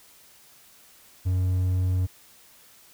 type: tone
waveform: triangle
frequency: 91.8 Hz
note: F#2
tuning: 13 cents flat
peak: -19 dBFS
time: 1.25-2.07 s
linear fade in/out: 20 ms
effects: white hiss -54 dBFS RMS until 2.93 s